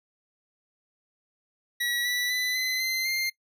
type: tone with pitch steps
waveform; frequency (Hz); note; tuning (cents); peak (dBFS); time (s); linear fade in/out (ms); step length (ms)
25% pulse; 1929 / 1962.7 / 1997 / 2032 / 2067 / 2104; B6 / B6 / B6 / B6 / C7 / C7; -41 / -11 / +19 / +49 / -22 / +9; -22; 1.8-3.3; 10; 250
effects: noise-tail reverb RT60 0.1 s tail -21 dB re dry